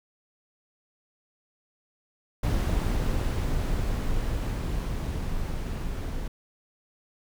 brown noise with level ramp, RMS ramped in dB -24 to -32 dBFS, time 2.43-6.28 s, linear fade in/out 5 ms, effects none

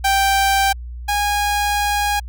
sawtooth tone pair in turn, 784 / 821.5 Hz, G5 / G#5, 0 / -19 cents, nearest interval minor second, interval 81 cents, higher second, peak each -10 / -13 dBFS, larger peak first, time 0.04-0.73 / 1.08-2.2 s, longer second, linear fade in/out 10 ms, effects added 60 Hz sine -28 dBFS peak until 2.28 s

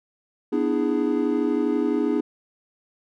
triangle chord, E dominant seventh, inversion second, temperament equal with one note detuned, 246.9 / 297.4 / 329.6 / 415.3 Hz, B3 / D4 / E4 / G#4, 0 / +22 / 0 / 0 cents, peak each -24 / -22 / -25 / -24 dBFS, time 0.52-2.21 s, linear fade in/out 10 ms, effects none

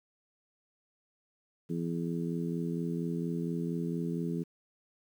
harmonic tone, 84.3 Hz, E2, 39 cents sharp, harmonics 2 / 3 / 4 / 5, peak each -33 / -37 / -39 / -41 dBFS, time 1.69-4.44 s, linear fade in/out 20 ms, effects 10-bit

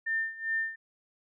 sine tone with tremolo, 1800 Hz, A6, 39 cents sharp, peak -26 dBFS, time 0.06-0.76 s, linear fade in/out 10 ms, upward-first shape sine, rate 2.5 Hz, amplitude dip 85%, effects none

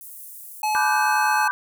pink high-pass noise, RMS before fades -40 dBFS, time 0.01-0.62 s, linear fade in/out 0 ms, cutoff 10000 Hz, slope 24 dB/octave
square tone, 855 Hz, A5, 50 cents flat, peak -21 dBFS, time 0.63-1.48 s, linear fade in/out 5 ms
sine chord, G major seventh, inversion first, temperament equal with one note detuned, 987.8 / 1174.7 / 1498.9 / 1568 Hz, B5 / D6 / F#6 / G6, 0 / 0 / +22 / 0 cents, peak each -27 / -26 / -27 / -24 dBFS, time 0.75-1.51 s, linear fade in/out 0 ms
effects none

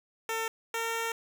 10% pulse tone pair in turn, 450 / 456.8 Hz, A4 / A#4, +39 / -35 cents, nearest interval unison, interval 26 cents, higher second, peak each -22 dBFS, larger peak neither, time 0.29-0.48 / 0.74-1.12 s, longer second, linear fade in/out 2 ms, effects none

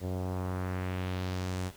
sawtooth tone with low-pass filter sweep, 92 Hz, F#2, 9 cents flat, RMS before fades -34 dBFS, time 0-1.72 s, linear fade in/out 50 ms, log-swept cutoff 520 to 10000 Hz, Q 1.4, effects pink hiss -54 dBFS RMS until 1.76 s

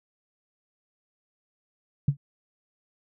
sine tone with exponential decay, 140.9 Hz, C#3, 29 cents sharp, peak -13 dBFS, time 2.08-2.17 s, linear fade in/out 5 ms, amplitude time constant 18 ms, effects tanh soft clip ceiling -9 dBFS

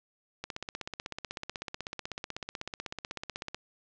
click train, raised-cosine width 0.2 ms, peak -19 dBFS, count 51, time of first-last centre 0.44-3.546 s, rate 16.1 Hz, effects low-pass 7000 Hz 12 dB/octave

